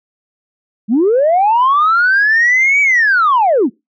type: linear two-way sweep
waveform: sine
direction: up then down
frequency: 196.1 to 2300 to 196.1 Hz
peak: -7 dBFS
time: 0.88-3.7 s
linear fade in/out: 50 ms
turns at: 2.81 s
effects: noise-tail reverb RT60 0.2 s tail -23 dB re dry + tanh soft clip ceiling -5 dBFS